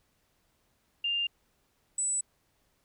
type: tone pair in turn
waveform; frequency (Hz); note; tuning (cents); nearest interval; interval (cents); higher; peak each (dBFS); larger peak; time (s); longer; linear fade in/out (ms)
sine; 2800 / 7920; F7 / B8; +4 / +4; octave + tritone; 1800; second; -27; neither; 1.04-1.27 / 1.98-2.21; neither; 5
effects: pink hiss -72 dBFS RMS until 2.84 s